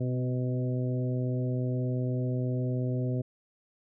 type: harmonic tone with a mistuned harmonic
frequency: 125.9 Hz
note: B2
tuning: 34 cents sharp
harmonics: 1 / 2 / 3 / 4 / 5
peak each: -28 / -34 / -38 / -40 / -42 dBFS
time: 0-3.22 s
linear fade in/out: 10 ms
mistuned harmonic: 2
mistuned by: +17 cents
effects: none

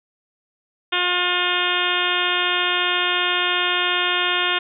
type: harmonic tone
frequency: 357.1 Hz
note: F4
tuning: 39 cents sharp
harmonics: 1 / 2 / 3 / 4 / 5 / 6 / 7 / 8 / 9 / 10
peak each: -29 / -30 / -27 / -25 / -28 / -30 / -27 / -26 / -26 / -27 dBFS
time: 0.92-4.59 s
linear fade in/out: 10 ms
effects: none

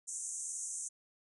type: band-pass noise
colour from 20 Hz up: pink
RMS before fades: -41 dBFS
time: 0.07-0.89 s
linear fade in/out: 20 ms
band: 6200 to 9500 Hz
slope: 96 dB/octave
effects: none

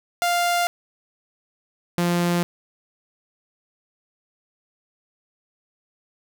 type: tone pair in turn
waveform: sawtooth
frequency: 698.5 / 174.02 Hz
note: F5 / F3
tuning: 0 / -6 cents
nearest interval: 2 octaves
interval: 2406 cents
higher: first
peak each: -15 dBFS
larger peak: neither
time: 0.22-0.67 / 1.98-2.43 s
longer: neither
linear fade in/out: 0 ms
effects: none

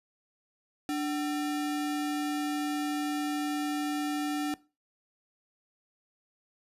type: tone with sample-and-hold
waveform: sine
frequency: 294.4 Hz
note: D4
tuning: 4 cents sharp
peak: -28 dBFS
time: 0.89-4.54 s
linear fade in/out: 0 ms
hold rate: 1050 Hz
effects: noise-tail reverb RT60 0.3 s tail -20 dB re dry + resampled to 32000 Hz

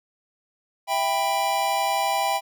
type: chord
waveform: square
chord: E minor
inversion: none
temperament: just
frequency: 659.3 / 791.1 / 988.9 Hz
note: E5 / G5 / B5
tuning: 0 / +16 / +2 cents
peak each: -29 / -24 / -28 dBFS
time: 0.87-2.41 s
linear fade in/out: 50 ms
effects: none

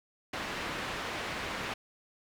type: low-pass noise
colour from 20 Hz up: white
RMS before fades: -37 dBFS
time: 0.33-1.74 s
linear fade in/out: 5 ms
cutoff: 2300 Hz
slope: 12 dB/octave
effects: none

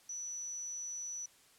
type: tone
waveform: sine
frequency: 5930 Hz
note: F#8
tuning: 3 cents sharp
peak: -39 dBFS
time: 0.09-1.26 s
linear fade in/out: 5 ms
effects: white hiss -64 dBFS RMS until 1.58 s + low-pass 11000 Hz 12 dB/octave

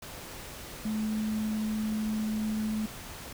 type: tone in noise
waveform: sine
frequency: 216 Hz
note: A3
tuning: 32 cents flat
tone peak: -28 dBFS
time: 0.85-2.86 s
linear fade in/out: 5 ms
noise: pink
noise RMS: -43 dBFS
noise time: 0.02-3.33 s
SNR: +12 dB
effects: none

